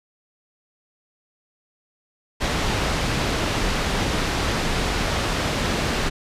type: low-pass noise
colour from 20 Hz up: pink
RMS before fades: -23 dBFS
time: 2.4-6.1 s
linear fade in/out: 20 ms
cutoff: 5200 Hz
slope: 12 dB/octave
effects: resampled to 32000 Hz